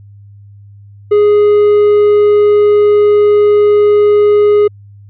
triangle tone, 415.3 Hz, G#4, in tune, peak -3 dBFS, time 1.11-4.68 s, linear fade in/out 10 ms, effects added 101 Hz sine -34 dBFS peak until 5.09 s + resampled to 8000 Hz

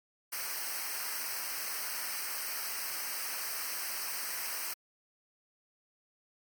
white noise with comb filter, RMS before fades -37 dBFS, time 0.32-4.74 s, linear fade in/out 10 ms, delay 0.28 ms, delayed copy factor -0.95, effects MP3 96 kbps

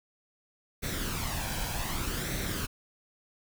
pink noise with flanger, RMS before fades -33 dBFS, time 0.82-2.67 s, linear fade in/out 20 ms, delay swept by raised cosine 0.5 to 1.27 ms, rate 0.65 Hz, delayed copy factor +0.55, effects none

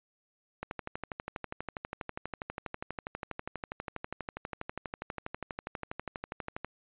click train, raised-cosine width 0.5 ms, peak -21 dBFS, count 75, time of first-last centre 0.63-6.646 s, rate 12.3 Hz, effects resampled to 8000 Hz

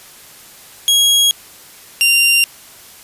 sawtooth tone pair in turn, 3300 / 2775 Hz, G#7 / F7, -12 / -12 cents, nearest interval minor third, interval 300 cents, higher first, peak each -6 dBFS, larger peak neither, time 0.88-1.31 / 2.01-2.44 s, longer neither, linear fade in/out 0 ms, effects white hiss -40 dBFS RMS until 3.03 s + resampled to 32000 Hz

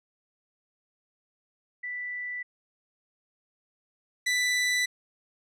sine / sawtooth tone pair in turn, 1975.5 / 1983.7 Hz, B6 / B6, 0 / +7 cents, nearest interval unison, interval 7 cents, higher second, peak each -32 / -20 dBFS, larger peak second, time 1.83-2.43 / 4.26-4.86 s, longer neither, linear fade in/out 10 ms, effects low-pass 9000 Hz 12 dB/octave

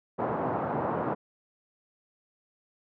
white band-pass noise, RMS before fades -30 dBFS, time 0.18-1.15 s, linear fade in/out 20 ms, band 110 to 1000 Hz, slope 24 dB/octave, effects none

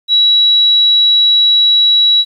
sine tone, 3900 Hz, B7, 23 cents flat, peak -6 dBFS, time 0.08-2.25 s, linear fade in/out 50 ms, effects 8-bit

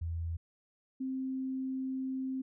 sine tone pair in turn, 83.3 / 262.6 Hz, E2 / C4, +19 / +6 cents, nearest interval octave + minor sixth, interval 1987 cents, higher second, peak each -33 / -33 dBFS, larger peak neither, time 0.01-0.37 / 1-2.42 s, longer second, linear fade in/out 10 ms, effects none

